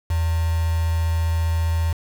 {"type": "tone with quantisation", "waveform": "sine", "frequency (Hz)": 82.5, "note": "E2", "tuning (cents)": 2, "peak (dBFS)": -18, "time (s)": [0.1, 1.93], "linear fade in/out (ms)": 5, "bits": 5, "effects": []}